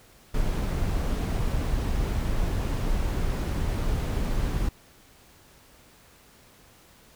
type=noise; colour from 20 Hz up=brown; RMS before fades=-26 dBFS; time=0.34-4.69 s; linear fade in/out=5 ms; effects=pink hiss -55 dBFS RMS until 7.15 s